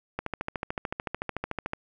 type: click train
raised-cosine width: 0.5 ms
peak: -15 dBFS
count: 22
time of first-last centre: 0.19-1.734 s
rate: 13.6 Hz
effects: none